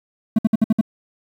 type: tone bursts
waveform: triangle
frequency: 220 Hz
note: A3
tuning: in tune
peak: -9 dBFS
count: 6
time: 0.36-0.812 s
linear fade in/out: 5 ms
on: 27 ms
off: 58 ms
effects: 8-bit